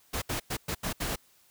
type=noise bursts at uneven times; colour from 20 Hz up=pink; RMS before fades=-32 dBFS; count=6; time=0.13-0.22 / 0.29-0.4 / 0.5-0.57 / 0.68-0.75 / 0.83-0.93 / 1-1.16 s; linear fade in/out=10 ms; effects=white hiss -63 dBFS RMS until 1.5 s